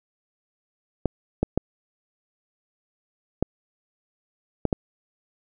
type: clicks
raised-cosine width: 2 ms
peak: -7 dBFS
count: 6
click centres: 1.057 / 1.43 / 1.576 / 3.426 / 4.653 / 4.728 s
effects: none